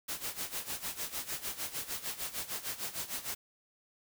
white noise with tremolo, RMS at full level -36 dBFS, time 0.08-3.35 s, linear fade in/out 10 ms, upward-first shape sine, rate 6.6 Hz, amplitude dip 80%, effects none

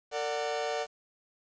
40% pulse chord, Bb augmented, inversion none, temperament equal with one note detuned, 455.3 / 587.3 / 740 Hz, Bb4 / D5 / F#5, -41 / 0 / 0 cents, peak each -34 dBFS, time 0.11-0.87 s, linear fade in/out 50 ms, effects resampled to 16000 Hz + 9-bit

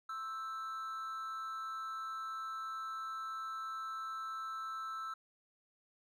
triangle tone with amplitude modulation, 1318.5 Hz, E6, in tune, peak -35 dBFS, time 0.09-5.14 s, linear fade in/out 5 ms, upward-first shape sine, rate 251 Hz, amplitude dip 55%, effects none

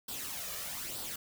white noise with flanger, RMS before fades -40 dBFS, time 0.08-1.16 s, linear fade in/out 5 ms, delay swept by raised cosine 0.22 to 1.72 ms, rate 1.1 Hz, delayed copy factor +0.6, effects none

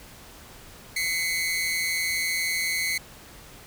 sawtooth tone pair together, 2040 / 2208 Hz, C7 / C#7, -44 / -7 cents, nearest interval minor second, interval 137 cents, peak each -24 dBFS, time 0.96-2.98 s, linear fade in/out 5 ms, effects pink hiss -47 dBFS RMS until 3.66 s

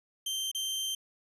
sawtooth tone with dropouts, 3136 Hz, G7, in tune, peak -28 dBFS, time 0.26-0.95 s, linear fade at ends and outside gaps 5 ms, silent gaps 0.515-0.547 s, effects resampled to 32000 Hz

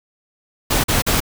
pink noise bursts, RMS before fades -17 dBFS, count 3, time 0.7-1.204 s, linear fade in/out 10 ms, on 140 ms, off 42 ms, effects none

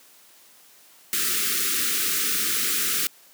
white band-stop noise, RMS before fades -24 dBFS, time 1.13-3.07 s, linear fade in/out 0 ms, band 460 to 1200 Hz, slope 96 dB/octave, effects white hiss -53 dBFS RMS until 3.33 s + high-pass 200 Hz 12 dB/octave

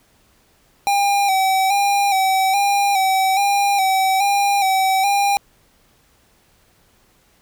square tone with vibrato, 784 Hz, G5, in tune, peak -15 dBFS, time 0.87-5.37 s, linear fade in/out 0 ms, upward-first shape square, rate 1.2 Hz, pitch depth 43 cents each way, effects pink hiss -57 dBFS RMS until 7.41 s

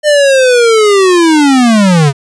square linear sweep, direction down, 606 to 132.2 Hz, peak -5 dBFS, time 0.03-2.13 s, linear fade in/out 50 ms, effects resampled to 22050 Hz

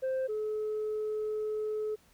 sine tone pair in turn, 523.3 / 428.7 Hz, C5 / A4, 0 / -45 cents, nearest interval minor third, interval 345 cents, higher first, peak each -26 / -29 dBFS, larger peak first, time 0.02-0.28 / 0.28-1.96 s, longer second, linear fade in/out 20 ms, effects tanh soft clip ceiling -28 dBFS + pink hiss -64 dBFS RMS until 2.13 s

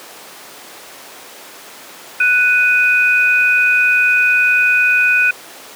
sine tone pair together, 1482 / 2492 Hz, F#6 / D#7, +2 / +2 cents, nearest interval major sixth, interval 900 cents, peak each -13 / -12 dBFS, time 2.2-5.31 s, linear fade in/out 5 ms, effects pink hiss -35 dBFS RMS until 5.75 s + high-pass 400 Hz 12 dB/octave

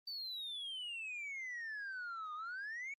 sine exponential two-way sweep, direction down then up, 4619 to 1209 to 2272 Hz, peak -39 dBFS, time 0.07-2.94 s, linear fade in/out 5 ms, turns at 2.34 s, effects tanh soft clip ceiling -40 dBFS + Opus 24 kbps

